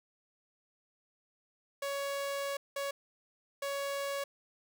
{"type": "tone bursts at uneven times", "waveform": "sawtooth", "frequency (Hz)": 559, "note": "C#5", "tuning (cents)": 14, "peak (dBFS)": -30, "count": 3, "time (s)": [[1.82, 2.57], [2.76, 2.91], [3.62, 4.24]], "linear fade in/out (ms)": 5, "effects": []}